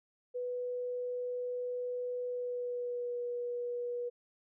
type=tone with pitch glide; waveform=sine; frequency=493.9 to 484.3 Hz; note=B4 to B4; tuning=0 to -34 cents; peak=-34 dBFS; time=0.34-4.1 s; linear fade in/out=20 ms; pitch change=-34 cents; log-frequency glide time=2.26-3.19 s; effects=none